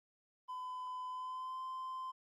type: tone with pitch glide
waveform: triangle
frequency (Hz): 1010 to 1036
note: B5 to C6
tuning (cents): +39 to -17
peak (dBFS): -38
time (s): 0.48-2.12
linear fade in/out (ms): 20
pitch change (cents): +44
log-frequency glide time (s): 1.08-1.61
effects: tanh soft clip ceiling -34 dBFS + Opus 32 kbps